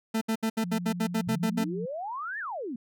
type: tone bursts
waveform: 40% pulse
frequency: 222.4 Hz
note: A3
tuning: 19 cents sharp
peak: -24 dBFS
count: 11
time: 0.14-1.644 s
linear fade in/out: 10 ms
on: 74 ms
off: 69 ms
type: tone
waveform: sine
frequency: 176 Hz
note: F3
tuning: 14 cents sharp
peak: -32 dBFS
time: 0.63-1.86 s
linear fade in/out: 10 ms
type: exponential two-way sweep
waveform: sine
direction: up then down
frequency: 116.54 to 1848 to 217.6 Hz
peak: -32 dBFS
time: 1.27-2.76 s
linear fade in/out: 5 ms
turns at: 2.39 s
effects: none